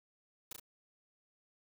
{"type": "noise with echo", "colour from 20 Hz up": "white", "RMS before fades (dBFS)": -43, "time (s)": [0.51, 0.53], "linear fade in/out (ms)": 5, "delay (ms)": 34, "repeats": 2, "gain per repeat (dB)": -3, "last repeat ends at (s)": 0.598, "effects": []}